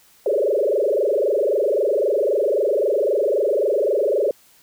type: tone with frequency modulation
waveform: sine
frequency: 490 Hz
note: B4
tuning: 14 cents flat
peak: -16 dBFS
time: 0.26-4.31 s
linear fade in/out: 2 ms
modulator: 23.8 Hz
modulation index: 4.3
effects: white hiss -54 dBFS RMS until 4.62 s